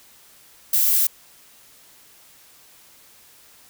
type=noise; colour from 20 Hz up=violet; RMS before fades=-18 dBFS; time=0.73-1.07 s; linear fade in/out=5 ms; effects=white hiss -51 dBFS RMS until 3.69 s